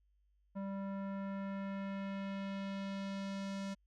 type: tone with low-pass filter sweep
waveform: square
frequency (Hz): 196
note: G3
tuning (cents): 0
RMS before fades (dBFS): -41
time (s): 0.55-3.75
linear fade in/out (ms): 20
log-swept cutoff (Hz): 1000 to 6600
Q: 1.1
effects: added 50 Hz sine -70 dBFS peak until 3.86 s